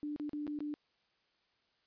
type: tone with dropouts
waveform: sine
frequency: 296.1 Hz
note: D4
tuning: 14 cents sharp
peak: -36 dBFS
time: 0.03-0.74 s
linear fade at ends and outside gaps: 0 ms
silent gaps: 0.162-0.198 / 0.294-0.332 / 0.468-0.477 / 0.589-0.605 s
effects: white hiss -75 dBFS RMS until 1.86 s + resampled to 11025 Hz